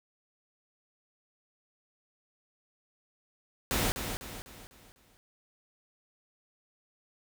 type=noise with echo; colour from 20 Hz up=pink; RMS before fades=-29 dBFS; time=3.71-3.92 s; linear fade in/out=0 ms; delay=250 ms; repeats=5; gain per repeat=-7 dB; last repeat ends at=5.17 s; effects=none